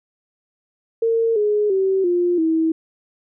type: tone with pitch steps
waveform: sine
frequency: 456.2 / 418.3 / 383.6 / 351.8 / 322.6 Hz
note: A#4 / G#4 / G4 / F4 / E4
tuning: -37 / +12 / -37 / +13 / -37 cents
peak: -15 dBFS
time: 1.02-2.72 s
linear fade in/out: 5 ms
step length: 340 ms
effects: none